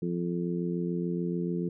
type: harmonic tone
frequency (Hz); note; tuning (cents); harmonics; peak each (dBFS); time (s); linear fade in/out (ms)
86.9; F2; -8; 2 / 3 / 4 / 5; -30 / -37 / -34 / -38; 0.02-1.69; 5
effects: none